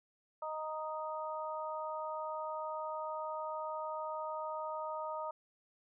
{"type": "harmonic tone", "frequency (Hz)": 311.1, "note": "D#4", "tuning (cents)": 0, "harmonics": [2, 3, 4], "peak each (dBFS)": [-41, -41, -43], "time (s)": [0.42, 5.31], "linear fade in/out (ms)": 5, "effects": []}